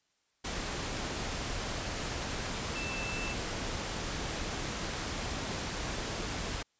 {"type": "tone in noise", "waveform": "sine", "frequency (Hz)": 2655, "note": "E7", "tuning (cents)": 12, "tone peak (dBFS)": -38, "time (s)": [2.75, 3.34], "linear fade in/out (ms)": 10, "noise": "pink", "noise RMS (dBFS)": -36, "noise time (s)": [0.44, 6.63], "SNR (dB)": -5, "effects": ["white hiss -75 dBFS RMS until 6.79 s", "resampled to 16000 Hz"]}